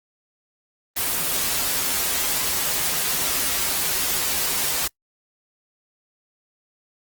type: noise with comb filter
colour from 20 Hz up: white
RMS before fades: -23 dBFS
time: 0.96-4.88 s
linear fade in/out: 10 ms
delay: 9.2 ms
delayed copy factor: -0.6
effects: noise-tail reverb RT60 0.1 s tail -26 dB re dry + Opus 24 kbps